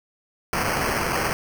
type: noise with sample-and-hold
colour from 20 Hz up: white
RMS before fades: -24 dBFS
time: 0.53-1.33 s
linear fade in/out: 0 ms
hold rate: 3675 Hz
effects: none